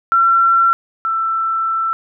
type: tone pair in turn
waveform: sine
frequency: 1356 / 1333.5 Hz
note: E6 / E6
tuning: +49 / +20 cents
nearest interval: unison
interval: 29 cents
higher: first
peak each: -9 / -15 dBFS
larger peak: first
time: 0.12-0.73 / 1.05-1.93 s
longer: second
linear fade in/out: 0 ms
effects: none